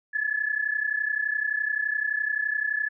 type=tone pair together; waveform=sine; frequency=1700 / 1731.7 Hz; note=G#6 / A6; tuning=+40 / -28 cents; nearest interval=unison; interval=32 cents; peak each=-27 dBFS; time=0.13-2.89 s; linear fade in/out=20 ms; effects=none